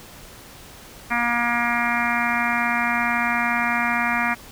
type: harmonic tone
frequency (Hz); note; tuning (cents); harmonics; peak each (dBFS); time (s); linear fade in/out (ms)
237.7; A#3; +34; 1 / 3 / 4 / 5 / 6 / 7 / 8 / 9 / 10; -28 / -28 / -28 / -28 / -28 / -28 / -28 / -28 / -28; 1.1-4.35; 20
effects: pink hiss -43 dBFS RMS until 4.51 s